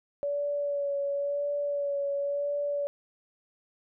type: tone with vibrato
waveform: sine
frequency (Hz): 570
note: C#5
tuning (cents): +48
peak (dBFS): -27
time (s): 0.23-2.87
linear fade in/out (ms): 0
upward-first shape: sine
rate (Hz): 0.95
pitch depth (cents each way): 22
effects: none